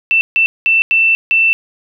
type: tone bursts at uneven times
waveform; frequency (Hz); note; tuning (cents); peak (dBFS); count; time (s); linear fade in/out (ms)
sine; 2672; E7; +23; -8; 5; 0.11-0.21 / 0.36-0.46 / 0.66-0.82 / 0.91-1.15 / 1.31-1.53; 0
effects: none